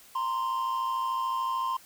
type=tone pair together; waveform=triangle; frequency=932.3 / 1045.8 Hz; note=A#5 / C6; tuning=0 / -1 cents; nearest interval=major second; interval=199 cents; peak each=-32 / -26 dBFS; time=0.15-1.77 s; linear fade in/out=5 ms; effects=white hiss -54 dBFS RMS until 1.85 s